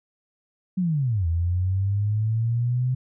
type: linear two-way sweep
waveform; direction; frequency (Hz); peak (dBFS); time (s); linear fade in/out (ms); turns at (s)
sine; down then up; 190.9 to 81.8 to 128.9; -20; 0.77-2.95; 10; 1.27
effects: none